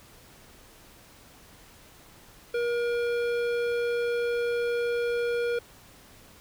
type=tone with hard clipping; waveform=triangle; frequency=476.1 Hz; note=A#4; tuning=37 cents sharp; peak=-27 dBFS; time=2.54-5.59 s; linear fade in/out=5 ms; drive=17 dB; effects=pink hiss -53 dBFS RMS until 6.4 s